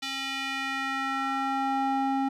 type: tone with band-pass filter sweep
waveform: square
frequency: 270 Hz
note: C#4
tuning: 45 cents flat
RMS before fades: -29 dBFS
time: 0.02-2.29 s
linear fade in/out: 10 ms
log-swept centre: 3500 to 580 Hz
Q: 1.6
effects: none